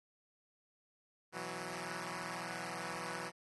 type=chord; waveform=5% pulse; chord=B suspended fourth; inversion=none; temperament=equal; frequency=123.47 / 164.81 / 185 Hz; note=B2 / E3 / F#3; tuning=0 / 0 / 0 cents; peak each=-39 / -33 / -33 dBFS; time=1.32-3.32 s; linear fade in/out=50 ms; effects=AAC 32 kbps